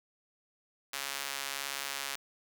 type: tone with high-pass filter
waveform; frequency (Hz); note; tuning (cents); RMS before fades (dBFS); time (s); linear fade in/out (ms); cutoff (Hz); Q
sawtooth; 138.59; C#3; 0; -38; 0.93-2.16; 5; 1600; 0.54
effects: none